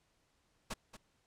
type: noise with echo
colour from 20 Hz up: pink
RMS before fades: -39 dBFS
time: 0.7-0.74 s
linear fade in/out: 10 ms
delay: 230 ms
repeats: 1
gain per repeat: -12 dB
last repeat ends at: 0.97 s
effects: pink hiss -75 dBFS RMS until 1.26 s + low-pass 9000 Hz 12 dB/octave